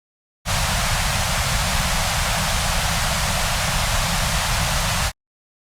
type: band-stop noise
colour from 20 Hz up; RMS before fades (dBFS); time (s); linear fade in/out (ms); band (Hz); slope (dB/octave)
pink; -20; 0.45-5.12; 50; 190 to 580; 48
effects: low-pass 10000 Hz 12 dB/octave + Opus 48 kbps